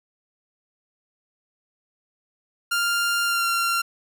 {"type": "tone with pitch glide", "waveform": "sawtooth", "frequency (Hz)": [1396.9, 1376.9], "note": ["F6", "F6"], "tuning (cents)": [0, -25], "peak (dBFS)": -17, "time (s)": [2.71, 3.82], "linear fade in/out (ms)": 10, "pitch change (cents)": -25, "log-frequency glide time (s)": [3.25, 3.46], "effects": []}